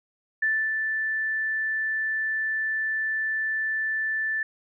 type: tone with ADSR envelope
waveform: sine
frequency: 1760 Hz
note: A6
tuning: in tune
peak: -20 dBFS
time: 0.42-4.43 s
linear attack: 7 ms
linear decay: 280 ms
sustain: -4 dB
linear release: 3 ms
effects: none